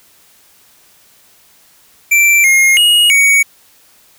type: tone with pitch steps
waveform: square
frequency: 2345 / 2140 / 2880 / 2242 Hz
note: D7 / C7 / F#7 / C#7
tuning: -3 / +38 / -47 / +19 cents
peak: -7 dBFS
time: 2.11-3.43 s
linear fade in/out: 10 ms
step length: 330 ms
effects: white hiss -48 dBFS RMS until 4.18 s